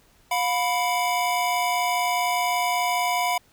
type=tone cluster; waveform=square; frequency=713 / 988 / 2282 Hz; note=F5 / B5 / C#7; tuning=+36 / 0 / +50 cents; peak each=-25 / -26 / -31 dBFS; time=0.31-3.38 s; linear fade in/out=5 ms; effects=pink hiss -59 dBFS RMS until 3.52 s